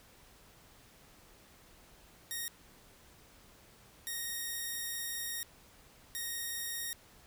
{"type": "tone bursts at uneven times", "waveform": "5% pulse", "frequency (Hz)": 1864.7, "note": "A#6", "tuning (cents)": 0, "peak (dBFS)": -26, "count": 3, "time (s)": [[2.31, 2.48], [4.07, 5.43], [6.15, 6.93]], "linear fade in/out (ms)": 0, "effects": ["pink hiss -60 dBFS RMS until 7.26 s"]}